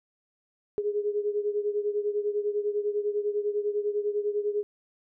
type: beating tone pair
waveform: sine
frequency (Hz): 412.2 / 422.2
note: G#4 / G#4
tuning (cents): -13 / +29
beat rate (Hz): 10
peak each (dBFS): -27 / -31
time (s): 0.78-4.63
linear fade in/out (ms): 0
effects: none